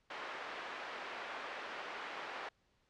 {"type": "band-pass noise", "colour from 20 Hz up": "white", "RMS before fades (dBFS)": -45, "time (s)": [0.1, 2.49], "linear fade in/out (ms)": 5, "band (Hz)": [450, 1800], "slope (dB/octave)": 12, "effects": ["pink hiss -75 dBFS RMS until 2.89 s", "low-pass 5000 Hz 12 dB/octave"]}